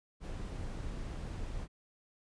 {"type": "noise", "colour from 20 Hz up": "brown", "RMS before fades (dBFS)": -40, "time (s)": [0.2, 1.68], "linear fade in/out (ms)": 50, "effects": ["resampled to 22050 Hz"]}